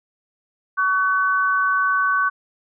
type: tone pair together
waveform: sine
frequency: 1130.5 / 1509 Hz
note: C#6 / F#6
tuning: +34 / +34 cents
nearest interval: perfect fourth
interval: 500 cents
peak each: -19 dBFS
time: 0.77-2.3 s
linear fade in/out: 20 ms
effects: none